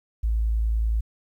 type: tone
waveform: sine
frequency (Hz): 55.2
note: A1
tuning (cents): +6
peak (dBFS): -20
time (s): 0.23-1.01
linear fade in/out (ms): 10
effects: 10-bit